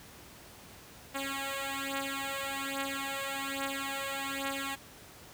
5% pulse beating tone pair, 273.3 / 274.5 Hz, C#4 / C#4, -24 / -17 cents, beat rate 1.2 Hz, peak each -25 / -26 dBFS, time 1.14-4.76 s, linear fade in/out 20 ms, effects pink hiss -52 dBFS RMS until 5.33 s + high-pass 60 Hz 12 dB/octave

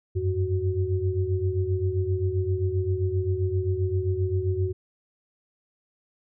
sine tone cluster, 90.8 / 98.4 / 371.6 Hz, F#2 / G2 / F#4, -32 / +7 / +7 cents, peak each -26 / -27 / -28 dBFS, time 0.15-4.73 s, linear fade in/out 20 ms, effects none

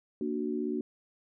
sine chord, Bb augmented, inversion none, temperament equal, 233.1 / 293.7 / 370 Hz, Bb3 / D4 / F#4, 0 / 0 / 0 cents, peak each -34 dBFS, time 0.21-0.81 s, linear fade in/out 2 ms, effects none

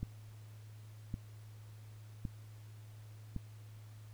click train, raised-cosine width 5 ms, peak -26 dBFS, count 4, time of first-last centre 0.03-3.363 s, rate 0.9 Hz, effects added 107 Hz sine -50 dBFS peak until 4.13 s + pink hiss -65 dBFS RMS until 4.13 s

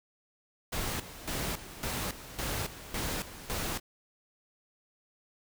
pink noise with tremolo, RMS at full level -34 dBFS, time 0.72-3.8 s, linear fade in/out 10 ms, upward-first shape square, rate 1.8 Hz, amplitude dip 75%, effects none

